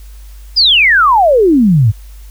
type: exponential sweep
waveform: sine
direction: down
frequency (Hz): 5130 to 98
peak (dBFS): -5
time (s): 0.56-1.92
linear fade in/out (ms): 20
effects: added 50 Hz sine -30 dBFS peak until 2.3 s + white hiss -46 dBFS RMS until 2.3 s